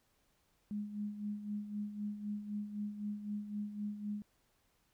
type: tone with tremolo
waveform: sine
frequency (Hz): 207.7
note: G#3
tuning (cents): 0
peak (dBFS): -35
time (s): 0.71-4.22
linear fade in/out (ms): 0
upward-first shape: sine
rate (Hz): 3.9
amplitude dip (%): 65
effects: pink hiss -75 dBFS RMS until 4.93 s